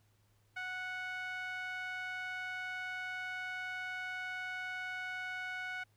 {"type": "tone with band-pass filter", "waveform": "sawtooth", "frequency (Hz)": 738, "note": "F#5", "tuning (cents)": -5, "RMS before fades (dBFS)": -41, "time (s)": [0.56, 5.84], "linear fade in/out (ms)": 10, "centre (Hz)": 1800, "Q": 6, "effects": ["added 104 Hz sine -69 dBFS peak until 5.96 s", "pink hiss -75 dBFS RMS until 5.96 s"]}